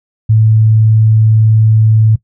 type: tone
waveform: sine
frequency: 109.8 Hz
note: A2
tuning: 3 cents flat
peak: -5 dBFS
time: 0.29-2.16 s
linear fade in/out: 10 ms
effects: noise-tail reverb RT60 0.1 s tail -18 dB re dry